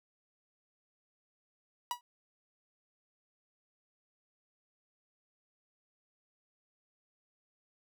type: tone with exponential decay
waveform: 45% pulse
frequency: 970 Hz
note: B5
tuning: 31 cents flat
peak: -29 dBFS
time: 1.91-2.01 s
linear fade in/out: 1 ms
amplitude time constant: 21 ms
effects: none